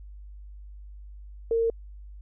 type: tone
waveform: sine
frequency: 457.6 Hz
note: A#4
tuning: 32 cents flat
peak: -21 dBFS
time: 1.51-1.7 s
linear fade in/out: 2 ms
effects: added 50 Hz sine -41 dBFS peak until 2.21 s